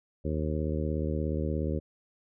harmonic tone, 76.9 Hz, D#2, 20 cents flat, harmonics 1 / 2 / 3 / 4 / 5 / 6 / 7, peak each -31 / -34 / -36 / -37 / -38 / -39 / -39 dBFS, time 0.24-1.8 s, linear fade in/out 20 ms, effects none

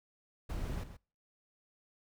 brown noise with echo, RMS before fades -38 dBFS, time 0.49-0.84 s, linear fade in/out 10 ms, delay 130 ms, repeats 1, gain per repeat -11 dB, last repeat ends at 0.97 s, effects noise-tail reverb RT60 0.4 s tail -25 dB re dry

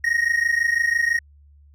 triangle tone pair together, 1859 / 1885 Hz, A#6 / A#6, -5 / +19 cents, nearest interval unison, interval 24 cents, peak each -19 dBFS, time 0.04-1.19 s, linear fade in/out 5 ms, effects added 72 Hz sine -48 dBFS peak until 1.74 s

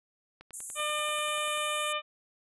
click train, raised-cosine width 0.3 ms, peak -32 dBFS, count 13, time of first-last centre 0.41-1.575 s, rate 10.3 Hz
white band-pass noise, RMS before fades -42 dBFS, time 0.53-1.93 s, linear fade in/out 10 ms, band 6800 to 11000 Hz, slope 96 dB/octave
harmonic tone, 601 Hz, D5, 40 cents sharp, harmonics 1 / 2 / 3 / 4 / 5 / 6, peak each -36 / -33 / -42 / -36 / -37 / -40 dBFS, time 0.75-2.02 s, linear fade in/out 50 ms
effects none

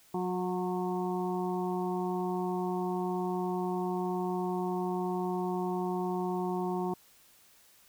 harmonic tone with a mistuned harmonic, 182.1 Hz, F#3, 27 cents flat, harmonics 1 / 2 / 4 / 5 / 6, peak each -34 / -33 / -38 / -39 / -44 dBFS, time 0.14-6.94 s, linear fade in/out 5 ms, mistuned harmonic 2, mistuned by -15 cents, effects white hiss -61 dBFS RMS until 7.88 s

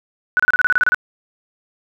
sine tone bursts, 1484 Hz, F#6, 5 cents sharp, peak -11 dBFS, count 11, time 0.37-0.945 s, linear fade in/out 0 ms, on 25 ms, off 30 ms, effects none

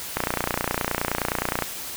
click train, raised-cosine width 0.5 ms, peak -7 dBFS, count 44, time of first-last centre 0.17-1.623 s, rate 29.6 Hz, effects white hiss -34 dBFS RMS until 1.96 s

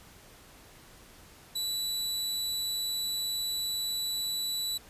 sawtooth tone, 3951 Hz, B7, in tune, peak -27 dBFS, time 1.55-4.78 s, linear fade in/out 10 ms, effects pink hiss -54 dBFS RMS until 4.89 s + resampled to 32000 Hz

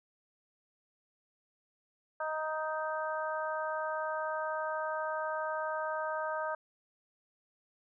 harmonic tone, 312.1 Hz, D#4, 5 cents sharp, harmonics 2 / 3 / 4 / 5, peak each -36 / -38 / -39 / -40 dBFS, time 2.2-6.55 s, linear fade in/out 5 ms, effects none

